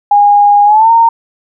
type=tone with pitch glide; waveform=sine; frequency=819 to 919.3 Hz; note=G#5 to A#5; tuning=-24 to -24 cents; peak=-3 dBFS; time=0.11-1.09 s; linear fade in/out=5 ms; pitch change=+200 cents; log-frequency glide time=0.65-0.91 s; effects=none